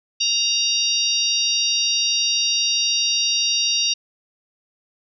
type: harmonic tone with a mistuned harmonic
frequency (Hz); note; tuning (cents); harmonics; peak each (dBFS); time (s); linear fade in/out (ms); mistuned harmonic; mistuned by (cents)
932.3; A#5; 0; 3 / 4 / 5 / 6; -23 / -23 / -23 / -23; 0.2-3.94; 10; 6; +22
effects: none